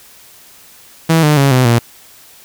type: tone with pitch steps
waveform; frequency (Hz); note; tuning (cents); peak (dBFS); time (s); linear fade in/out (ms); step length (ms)
sawtooth; 162.9 / 150.25 / 138.57 / 127.81 / 117.88; E3 / D3 / C#3 / C3 / A#2; -20 / +40 / 0 / -40 / +20; -4; 1.09-1.79; 10; 140
effects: white hiss -42 dBFS RMS until 2.44 s